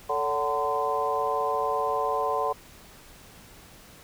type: tone cluster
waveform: sine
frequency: 442.4 / 569 / 746 / 903 / 1027 Hz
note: A4 / C#5 / F#5 / A5 / C6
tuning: +9 / +45 / +14 / +45 / -33 cents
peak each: -30 / -31 / -30 / -35 / -28 dBFS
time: 0.09-2.53 s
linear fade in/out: 10 ms
effects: pink hiss -50 dBFS RMS until 4.03 s